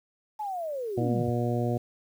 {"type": "linear sweep", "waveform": "sine", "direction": "down", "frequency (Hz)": [871, 79.2], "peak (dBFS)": -30, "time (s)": [0.39, 1.3], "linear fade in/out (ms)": 10}
{"type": "harmonic tone", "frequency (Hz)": 120, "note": "B2", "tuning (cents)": -49, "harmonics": [1, 2, 3, 4, 5, 6], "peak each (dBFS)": [-28, -31, -33, -34, -35, -36], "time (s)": [0.97, 1.78], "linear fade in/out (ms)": 10}
{"effects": ["9-bit"]}